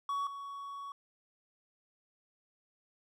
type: tone pair in turn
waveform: triangle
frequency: 1124 / 1119.7 Hz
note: C#6 / C#6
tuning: +24 / +17 cents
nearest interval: unison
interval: 7 cents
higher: first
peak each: -30 / -39 dBFS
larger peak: first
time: 0.09-0.27 / 0.27-0.92 s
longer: second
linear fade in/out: 2 ms
effects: none